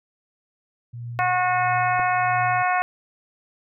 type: tone with tremolo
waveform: sine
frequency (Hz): 119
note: A#2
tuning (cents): +36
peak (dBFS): -29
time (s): 0.93-2.63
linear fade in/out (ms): 10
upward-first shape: triangle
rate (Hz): 1.5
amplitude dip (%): 75
type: harmonic tone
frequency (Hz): 363.8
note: F#4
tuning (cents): -29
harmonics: 2 / 3 / 4 / 5 / 6 / 7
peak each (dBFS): -21 / -25 / -27 / -29 / -31 / -32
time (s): 1.19-2.82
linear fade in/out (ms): 0
type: clicks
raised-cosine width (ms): 1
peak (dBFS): -21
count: 2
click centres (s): 1.993 / 1.999
effects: none